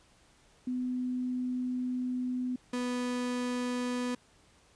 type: tone pair in turn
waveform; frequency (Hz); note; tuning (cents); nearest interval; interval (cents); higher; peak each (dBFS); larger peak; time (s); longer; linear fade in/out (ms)
sine / 35% pulse; 251.3 / 247.1; B3 / B3; +30 / +1; unison; 29; first; -30 / -29; second; 0.67-2.56 / 2.73-4.15; first; 5
effects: pink hiss -63 dBFS RMS until 4.75 s + resampled to 22050 Hz